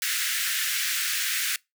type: high-pass noise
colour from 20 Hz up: pink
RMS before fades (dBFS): -27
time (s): 0.02-1.56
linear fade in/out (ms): 2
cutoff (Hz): 1500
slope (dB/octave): 48
effects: noise-tail reverb RT60 0.2 s tail -24 dB re dry